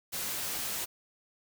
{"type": "noise", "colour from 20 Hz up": "white", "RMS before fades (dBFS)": -35, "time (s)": [0.12, 0.86], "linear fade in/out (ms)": 20, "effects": []}